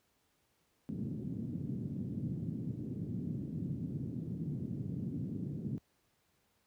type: band-pass noise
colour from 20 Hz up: pink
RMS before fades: -39 dBFS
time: 0.89-5.78 s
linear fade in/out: 0 ms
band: 110 to 270 Hz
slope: 24 dB/octave
effects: pink hiss -75 dBFS RMS until 6.66 s + high-pass 60 Hz 12 dB/octave